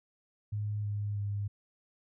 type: tone with pitch steps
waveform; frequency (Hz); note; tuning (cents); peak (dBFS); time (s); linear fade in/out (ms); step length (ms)
sine; 104.6 / 103.16 / 101.74; G#2 / G#2 / G#2; +13 / -11 / -35; -31; 0.52-1.48; 10; 320
effects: none